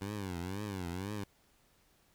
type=tone with vibrato; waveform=15% pulse; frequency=95.1 Hz; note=F#2; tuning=48 cents sharp; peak=-31 dBFS; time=0.01-1.24 s; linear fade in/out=5 ms; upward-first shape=triangle; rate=2 Hz; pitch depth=210 cents each way; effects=pink hiss -69 dBFS RMS until 2.14 s